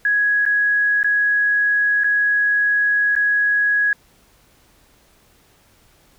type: tone with dropouts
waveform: sine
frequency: 1667 Hz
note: G#6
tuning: 6 cents sharp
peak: -14 dBFS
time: 0.05-3.93 s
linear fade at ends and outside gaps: 2 ms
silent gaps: 0.453-0.462 / 1.031-1.044 / 2.036-2.043 / 3.153-3.163 s
effects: pink hiss -55 dBFS RMS until 6.18 s